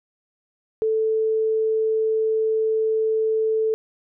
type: tone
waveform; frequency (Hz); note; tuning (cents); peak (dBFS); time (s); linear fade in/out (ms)
sine; 440; A4; 0; -18; 0.82-3.74; 0
effects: none